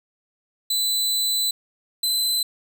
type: tone pair in turn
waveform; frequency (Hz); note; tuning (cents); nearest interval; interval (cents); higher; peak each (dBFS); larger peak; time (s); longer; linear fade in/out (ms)
sawtooth; 4000 / 4037; B7 / B7; +21 / +37; unison; 16; second; -17; neither; 0.7-1.51 / 2.03-2.43; first; 5
effects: none